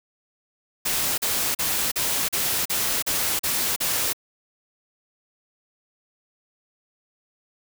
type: noise bursts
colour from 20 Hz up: white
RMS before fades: -24 dBFS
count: 9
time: 0.85-4.132 s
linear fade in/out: 10 ms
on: 330 ms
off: 39 ms
effects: none